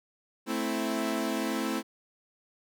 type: chord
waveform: sawtooth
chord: A minor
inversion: none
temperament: equal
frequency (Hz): 220 / 261.6 / 329.6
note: A3 / C4 / E4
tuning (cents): 0 / 0 / 0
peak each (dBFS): -29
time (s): 0.46-1.83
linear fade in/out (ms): 50
effects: none